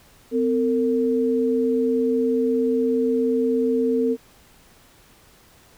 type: tone pair together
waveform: sine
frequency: 255.2 / 454.2 Hz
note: C4 / A#4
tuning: -43 / -45 cents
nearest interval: minor seventh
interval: 998 cents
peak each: -21 / -20 dBFS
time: 0.31-4.17 s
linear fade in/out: 50 ms
effects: pink hiss -53 dBFS RMS until 5.77 s